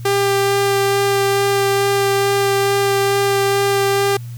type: tone with vibrato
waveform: sawtooth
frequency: 397 Hz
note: G4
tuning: 22 cents sharp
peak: -10 dBFS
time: 0.05-4.17 s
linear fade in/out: 5 ms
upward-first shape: sine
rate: 2.3 Hz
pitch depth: 8 cents each way
effects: added 119 Hz sine -27 dBFS peak until 4.37 s + white hiss -47 dBFS RMS until 4.37 s